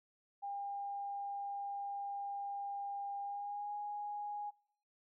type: tone with pitch glide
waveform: sine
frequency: 803 to 826.5 Hz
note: G5 to G#5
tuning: +41 to -9 cents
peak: -39 dBFS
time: 0.42-4.51 s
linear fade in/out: 20 ms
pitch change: +50 cents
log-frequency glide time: 3.21-3.72 s
effects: noise-tail reverb RT60 0.7 s tail -25 dB re dry